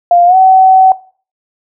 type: tone with pitch glide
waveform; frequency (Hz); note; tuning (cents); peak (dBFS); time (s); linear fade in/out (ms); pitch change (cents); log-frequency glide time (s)
sine; 698 to 756.8; F5 to F#5; -1 to +39; -3; 0.11-0.92; 2; +140; 0.26-0.36
effects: noise-tail reverb RT60 0.4 s tail -18 dB re dry